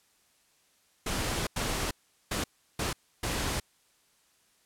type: noise bursts at uneven times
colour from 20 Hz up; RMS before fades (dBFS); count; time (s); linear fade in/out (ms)
pink; -31; 5; 1.06-1.47 / 1.56-1.91 / 2.31-2.44 / 2.79-2.93 / 3.23-3.6; 5
effects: white hiss -67 dBFS RMS until 4.65 s + low-pass 11000 Hz 12 dB/octave